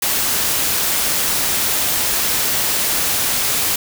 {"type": "noise", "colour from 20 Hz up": "white", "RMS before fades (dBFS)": -18, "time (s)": [0.02, 3.76], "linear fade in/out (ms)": 5, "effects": []}